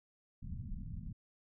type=low-pass noise; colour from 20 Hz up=pink; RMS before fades=-43 dBFS; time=0.42-1.13 s; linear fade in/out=10 ms; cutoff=220 Hz; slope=48 dB/octave; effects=none